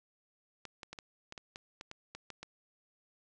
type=clicks; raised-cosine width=0.2 ms; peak=-27 dBFS; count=12; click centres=0.653 / 0.832 / 0.93 / 0.988 / 1.324 / 1.378 / 1.559 / 1.811 / 1.914 / 2.15 / 2.303 / 2.43 s; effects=resampled to 22050 Hz